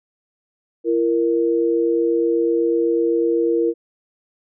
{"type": "tone pair together", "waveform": "sine", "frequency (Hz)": [338.1, 466.2], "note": ["E4", "A#4"], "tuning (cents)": [44, 0], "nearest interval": "tritone", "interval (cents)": 556, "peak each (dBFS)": -18, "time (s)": [0.84, 3.74], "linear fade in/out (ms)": 50, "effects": []}